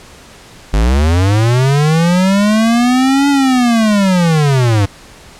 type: linear two-way sweep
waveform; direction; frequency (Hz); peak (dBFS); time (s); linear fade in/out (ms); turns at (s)
square; up then down; 48.01 to 284.9 to 96.2; -9; 0.73-4.86; 10; 3.29
effects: pink hiss -38 dBFS RMS until 5.39 s + low-pass 9000 Hz 12 dB/octave